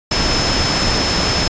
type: tone in noise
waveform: sine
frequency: 5220 Hz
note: E8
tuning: 18 cents flat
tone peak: -20 dBFS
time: 0.11-1.48 s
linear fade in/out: 5 ms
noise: pink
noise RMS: -17 dBFS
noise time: 0.11-1.48 s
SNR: -6 dB
effects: resampled to 16000 Hz